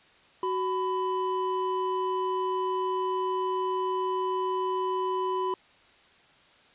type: tone pair together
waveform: triangle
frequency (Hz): 373.3 / 1000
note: F#4 / B5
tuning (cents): +15 / +21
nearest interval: octave + perfect fourth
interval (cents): 1706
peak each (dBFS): -27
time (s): 0.43-5.54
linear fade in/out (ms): 2
effects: white hiss -58 dBFS RMS until 6.74 s + resampled to 8000 Hz